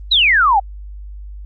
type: exponential sweep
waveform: sine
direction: down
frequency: 4085 to 747 Hz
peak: -9 dBFS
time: 0.11-0.6 s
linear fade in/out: 10 ms
effects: added 50 Hz sine -29 dBFS peak until 1.45 s + Opus 32 kbps